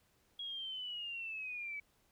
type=linear sweep; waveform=sine; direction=down; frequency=3322 to 2272 Hz; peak=-40 dBFS; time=0.39-1.8 s; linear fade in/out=5 ms; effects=pink hiss -73 dBFS RMS until 2.11 s